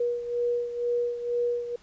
sine beating tone pair, 480 / 482.1 Hz, B4 / B4, -49 / -42 cents, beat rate 2.1 Hz, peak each -26 / -32 dBFS, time 0-1.76 s, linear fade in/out 5 ms, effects pink hiss -58 dBFS RMS until 1.82 s + resampled to 16000 Hz

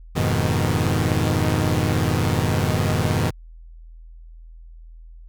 sawtooth chord, F half-diminished seventh, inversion none, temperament equal, 87.31 / 103.83 / 123.47 / 155.56 Hz, F2 / Ab2 / Cb3 / Eb3, 0 / 0 / 0 / 0 cents, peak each -20 dBFS, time 0.15-3.31 s, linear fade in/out 20 ms, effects added 41 Hz sine -39 dBFS peak until 5.28 s

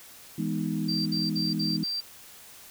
sine chord, E major seventh, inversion none, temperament equal, 164.81 / 207.7 / 246.9 / 311.1 Hz, E3 / G#3 / B3 / D#4, 0 / 0 / 0 / 0 cents, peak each -31 / -31 / -34 / -33 dBFS, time 0.38-1.84 s, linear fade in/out 5 ms
sine tone bursts, 4699 Hz, D8, in tune, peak -28 dBFS, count 5, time 0.88-2.008 s, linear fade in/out 10 ms, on 180 ms, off 57 ms
effects white hiss -49 dBFS RMS until 2.7 s

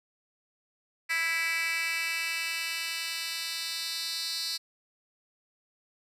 10% pulse tone with high-pass filter sweep, 329.6 Hz, E4, in tune, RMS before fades -32 dBFS, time 1.09-4.58 s, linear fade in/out 20 ms, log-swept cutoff 2100 to 4100 Hz, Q 3.9, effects resampled to 32000 Hz

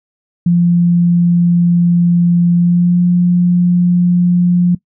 sine tone with pitch glide, 173.3 to 176.64 Hz, F3 to F3, -13 to +20 cents, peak -7 dBFS, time 0.46-4.75 s, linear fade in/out 5 ms, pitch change +33 cents, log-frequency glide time 2.55-3.02 s, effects noise-tail reverb RT60 0.1 s tail -20 dB re dry

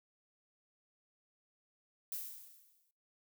violet noise with exponential decay, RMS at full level -39 dBFS, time 2.12-2.91 s, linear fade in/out 1 ms, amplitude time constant 170 ms, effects noise-tail reverb RT60 0.5 s tail -23 dB re dry

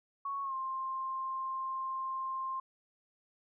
sine tone with pitch glide, 1108.7 to 1055.6 Hz, C#6 to C6, 0 to +15 cents, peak -34 dBFS, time 0.25-2.6 s, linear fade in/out 5 ms, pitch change -85 cents, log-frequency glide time 0.43-0.54 s, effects none

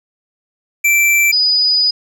square / sine tone pair in turn, 2340 / 4958 Hz, D7 / D#8, -7 / -7 cents, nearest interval octave + minor second, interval 1300 cents, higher second, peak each -10 dBFS, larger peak neither, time 0.84-1.32 / 1.32-1.91 s, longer second, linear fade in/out 10 ms, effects none

